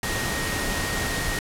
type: tone in noise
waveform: sine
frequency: 1869 Hz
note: A#6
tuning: 4 cents sharp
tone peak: -31 dBFS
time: 0.03-1.39 s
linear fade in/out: 2 ms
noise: pink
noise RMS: -27 dBFS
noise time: 0.03-1.39 s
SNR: -7 dB
effects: low-pass 12000 Hz 12 dB/octave